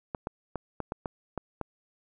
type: clicks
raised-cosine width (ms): 1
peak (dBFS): -18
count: 8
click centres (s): 0.148 / 0.271 / 0.557 / 0.803 / 0.921 / 1.058 / 1.377 / 1.613
effects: none